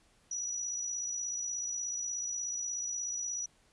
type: tone with amplitude modulation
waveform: sine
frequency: 5860 Hz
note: F#8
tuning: 18 cents flat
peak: -32 dBFS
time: 0.31-3.46 s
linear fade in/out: 5 ms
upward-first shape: sine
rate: 56.6 Hz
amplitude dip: 40%
effects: pink hiss -67 dBFS RMS until 3.72 s + resampled to 24000 Hz